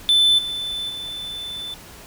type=tone with level steps; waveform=triangle; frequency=3520 Hz; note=A7; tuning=in tune; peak=-11 / -23 / -27 dBFS; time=0.09-1.74 s; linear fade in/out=0 ms; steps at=0.38 / 0.89 s; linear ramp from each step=10 ms; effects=pink hiss -42 dBFS RMS until 2.06 s